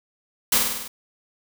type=noise with echo; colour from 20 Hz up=white; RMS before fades=-18 dBFS; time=0.52-0.58 s; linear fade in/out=5 ms; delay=50 ms; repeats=6; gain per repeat=-3 dB; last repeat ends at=0.88 s; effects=none